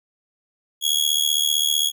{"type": "tone with amplitude modulation", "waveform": "sawtooth", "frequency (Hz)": 3322, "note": "G#7", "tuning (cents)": 0, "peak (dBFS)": -11, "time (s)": [0.81, 1.92], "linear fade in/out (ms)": 50, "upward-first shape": "sine", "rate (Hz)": 75.5, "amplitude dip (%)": 90, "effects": []}